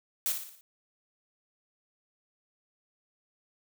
blue noise with echo, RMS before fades -29 dBFS, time 0.26-0.32 s, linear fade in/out 0 ms, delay 58 ms, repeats 5, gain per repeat -6 dB, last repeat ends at 0.61 s, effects none

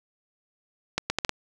accelerating click train, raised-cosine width 0.2 ms, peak -7 dBFS, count 5, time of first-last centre 0.98-1.293 s, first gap 120 ms, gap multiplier 0.72, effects none

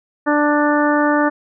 harmonic tone, 295.1 Hz, D4, 8 cents sharp, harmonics 1 / 2 / 3 / 4 / 5 / 6, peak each -16 / -19 / -21 / -22 / -23 / -24 dBFS, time 0.26-1.3 s, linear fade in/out 20 ms, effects none

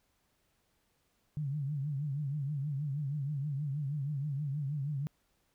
sine tone with vibrato, 143.2 Hz, D3, 43 cents flat, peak -32 dBFS, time 1.37-5.07 s, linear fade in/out 0 ms, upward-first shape triangle, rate 6.3 Hz, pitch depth 140 cents each way, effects pink hiss -75 dBFS RMS until 5.54 s

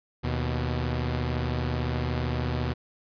sawtooth tone pair together, 77.78 / 123.47 Hz, D#2 / B2, 0 / 0 cents, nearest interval minor sixth, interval 800 cents, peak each -25 dBFS, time 0.23-2.74 s, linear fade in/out 20 ms, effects resampled to 11025 Hz

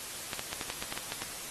clicks, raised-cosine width 0.2 ms, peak -16 dBFS, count 10, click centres 0.332 / 0.394 / 0.53 / 0.612 / 0.701 / 0.825 / 0.925 / 0.976 / 1.121 / 1.22 s, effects white hiss -41 dBFS RMS until 1.5 s + AAC 32 kbps

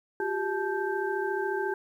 sine tone cluster, 361.1 / 395.2 / 867 / 1568 Hz, F#4 / G4 / A5 / G6, -42 / +14 / -26 / 0 cents, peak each -34 / -30 / -34 / -34 dBFS, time 0.2-1.74 s, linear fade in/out 2 ms, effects 10-bit

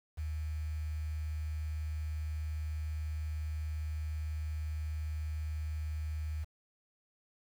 sine tone with quantisation, 77.2 Hz, D#2, 13 cents flat, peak -34 dBFS, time 0.17-6.45 s, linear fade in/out 20 ms, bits 9, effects none

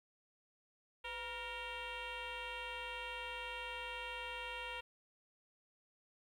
sine tone with frequency modulation, 1856 Hz, A#6, 8 cents flat, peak -40 dBFS, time 1.04-4.81 s, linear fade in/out 10 ms, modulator 451 Hz, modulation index 3.1, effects tanh soft clip ceiling -39 dBFS + 12-bit

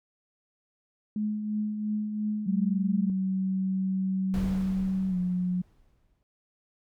sine tone with tremolo, 211.7 Hz, G#3, 33 cents sharp, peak -25 dBFS, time 1.16-3.1 s, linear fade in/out 2 ms, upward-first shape triangle, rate 2.9 Hz, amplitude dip 50%
sine tone with pitch glide, 189.6 to 180.62 Hz, F#3 to F#3, +43 to -41 cents, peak -25 dBFS, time 2.46-5.62 s, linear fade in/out 10 ms, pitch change -84 cents, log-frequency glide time 5.09-5.16 s
brown noise with exponential decay, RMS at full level -31 dBFS, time 4.34-6.23 s, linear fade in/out 0 ms, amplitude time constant 410 ms
effects none

